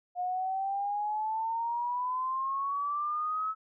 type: exponential sweep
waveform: sine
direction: up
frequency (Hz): 714 to 1300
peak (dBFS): -29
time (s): 0.15-3.55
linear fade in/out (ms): 50
effects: none